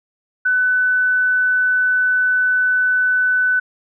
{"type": "tone", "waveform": "sine", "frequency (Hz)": 1500, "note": "F#6", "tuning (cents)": 23, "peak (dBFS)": -13, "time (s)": [0.45, 3.6], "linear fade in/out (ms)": 10, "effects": []}